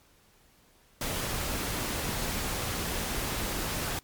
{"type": "noise", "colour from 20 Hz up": "pink", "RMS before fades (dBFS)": -32, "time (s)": [1.01, 3.99], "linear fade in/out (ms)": 2, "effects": ["pink hiss -62 dBFS RMS until 4.03 s", "MP3 96 kbps"]}